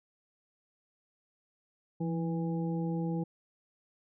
harmonic tone with a mistuned harmonic, 164 Hz, E3, 9 cents flat, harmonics 1 / 2 / 3 / 5, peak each -31 / -37 / -41 / -45 dBFS, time 2-3.24 s, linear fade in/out 10 ms, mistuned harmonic 1, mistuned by +49 cents, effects none

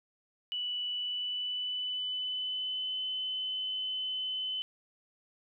sine tone with pitch glide, 2960 to 3033 Hz, F#7 to F#7, 0 to +42 cents, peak -32 dBFS, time 0.52-4.62 s, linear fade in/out 0 ms, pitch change +42 cents, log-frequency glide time 0.88-3.02 s, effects none

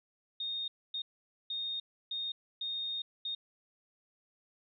sine tone bursts at uneven times, 3692 Hz, A#7, 17 cents flat, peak -34 dBFS, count 6, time 0.4-0.68 / 0.94-1.02 / 1.5-1.8 / 2.11-2.32 / 2.61-3.02 / 3.25-3.35 s, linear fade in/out 5 ms, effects none

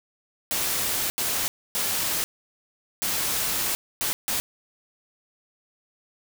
white noise bursts at uneven times, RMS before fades -26 dBFS, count 6, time 0.51-1.1 / 1.18-1.48 / 1.75-2.24 / 3.02-3.75 / 4.01-4.13 / 4.28-4.4 s, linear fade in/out 0 ms, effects none

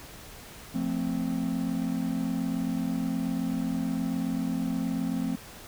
triangle chord, F major, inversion none, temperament equal with one note detuned, 174.61 / 222.8 / 261.6 Hz, F3 / A3 / C4, 0 / +22 / 0 cents, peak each -30 / -30 / -28 dBFS, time 0.74-5.36 s, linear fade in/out 10 ms, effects pink hiss -46 dBFS RMS until 5.67 s

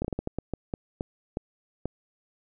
slowing click train, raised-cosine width 2 ms, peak -16 dBFS, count 12, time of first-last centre 0.02-1.856 s, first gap 26 ms, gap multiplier 1.34, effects none

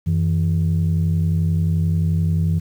sine tone pair together, 91.1 / 162.49 Hz, F#2 / E3, -26 / -25 cents, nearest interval minor seventh, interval 1001 cents, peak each -17 dBFS, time 0.06-2.6 s, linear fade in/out 20 ms, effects tanh soft clip ceiling -11 dBFS + 8-bit

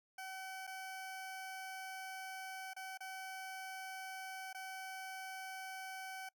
20% pulse tone with dropouts, 760 Hz, F#5, 46 cents sharp, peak -40 dBFS, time 0.18-6.29 s, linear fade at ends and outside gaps 5 ms, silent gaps 0.669-0.674 / 2.735-2.764 / 2.975-3.005 / 4.53-4.546 s, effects noise-tail reverb RT60 0.1 s tail -23 dB re dry

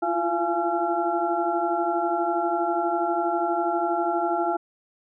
sine tone cluster, 336.5 / 348.8 / 685 / 840 / 1363 Hz, E4 / F4 / F5 / G#5 / F6, +36 / -2 / -34 / +19 / -43 cents, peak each -31 / -28 / -26 / -27 / -31 dBFS, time 0.02-4.57 s, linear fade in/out 10 ms, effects none

